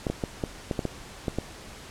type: clicks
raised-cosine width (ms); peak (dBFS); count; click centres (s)
2; -13; 9; 0.068 / 0.1 / 0.238 / 0.438 / 0.712 / 0.792 / 0.853 / 1.282 / 1.386
effects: pink hiss -44 dBFS RMS until 1.9 s + low-pass 9000 Hz 12 dB/octave